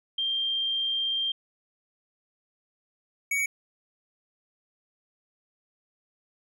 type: tone pair in turn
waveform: sine / square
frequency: 3179 / 2248 Hz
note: G7 / C#7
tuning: +24 / +24 cents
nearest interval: tritone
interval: 600 cents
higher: first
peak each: -25 dBFS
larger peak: neither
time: 0.18-1.32 / 3.31-3.46 s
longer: first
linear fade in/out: 5 ms
effects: none